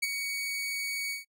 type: tone with ADSR envelope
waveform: sawtooth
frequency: 2244 Hz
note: C#7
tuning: 21 cents sharp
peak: -21 dBFS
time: 0.02-1.25 s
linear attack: 13 ms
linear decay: 26 ms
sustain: -7 dB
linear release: 140 ms
effects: noise-tail reverb RT60 0.1 s tail -25 dB re dry